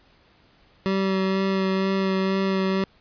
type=tone with vibrato; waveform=25% pulse; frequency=191.8 Hz; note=G3; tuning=37 cents flat; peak=-17 dBFS; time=0.86-2.84 s; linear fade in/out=0 ms; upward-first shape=sine; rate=2.1 Hz; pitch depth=14 cents each way; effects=pink hiss -58 dBFS RMS until 3 s + resampled to 11025 Hz